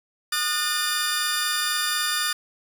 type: tone cluster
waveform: sawtooth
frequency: 1222 / 1458 / 1800 / 3576 / 4797 Hz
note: D#6 / F#6 / A6 / A7 / D8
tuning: -32 / -26 / +39 / +27 / +36 cents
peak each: -26 dBFS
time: 0.32-2.33 s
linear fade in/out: 5 ms
effects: none